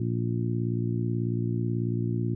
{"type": "harmonic tone", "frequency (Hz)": 58.27, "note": "A#1", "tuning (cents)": 0, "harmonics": [2, 3, 4, 5, 6], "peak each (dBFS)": [-27, -33, -34, -36, -35], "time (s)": [0, 2.35], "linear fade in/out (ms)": 5, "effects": []}